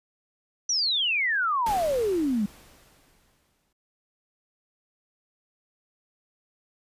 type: exponential sweep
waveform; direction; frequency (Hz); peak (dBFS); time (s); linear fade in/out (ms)
sine; down; 6010 to 195.9; -22; 0.69-2.46; 5
type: noise with exponential decay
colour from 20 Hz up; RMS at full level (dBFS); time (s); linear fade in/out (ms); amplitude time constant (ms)
pink; -34; 1.66-3.73; 5; 450
effects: resampled to 32000 Hz